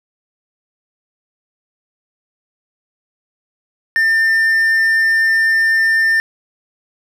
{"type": "tone", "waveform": "triangle", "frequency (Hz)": 1798, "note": "A6", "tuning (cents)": 37, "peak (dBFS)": -9, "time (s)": [3.96, 6.2], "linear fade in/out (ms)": 0, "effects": []}